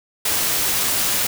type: noise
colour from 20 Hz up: white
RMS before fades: -20 dBFS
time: 0.25-1.27 s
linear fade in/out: 5 ms
effects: none